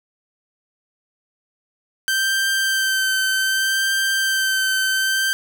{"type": "tone with vibrato", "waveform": "sawtooth", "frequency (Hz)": 1557, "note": "G6", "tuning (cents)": -12, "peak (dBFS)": -14, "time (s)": [2.08, 5.33], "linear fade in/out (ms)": 0, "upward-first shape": "sine", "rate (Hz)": 0.65, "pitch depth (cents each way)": 19, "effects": []}